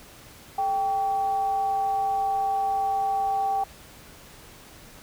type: tone with frequency modulation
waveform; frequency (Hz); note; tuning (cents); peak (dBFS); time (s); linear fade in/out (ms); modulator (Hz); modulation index
sine; 784; G5; 0; -22; 0.58-3.64; 5; 352; 0.26
effects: pink hiss -48 dBFS RMS until 5.02 s